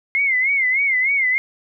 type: tone with vibrato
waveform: sine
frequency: 2122 Hz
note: C7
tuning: 24 cents sharp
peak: -15 dBFS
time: 0.15-1.38 s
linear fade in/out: 0 ms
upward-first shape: sine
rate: 3.3 Hz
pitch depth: 110 cents each way
effects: none